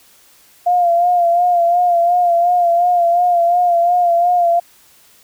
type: tone with vibrato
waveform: sine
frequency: 698.5 Hz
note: F5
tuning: in tune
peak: -10 dBFS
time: 0.66-4.6 s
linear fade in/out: 10 ms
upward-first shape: sine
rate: 2.8 Hz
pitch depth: 45 cents each way
effects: white hiss -49 dBFS RMS until 5.23 s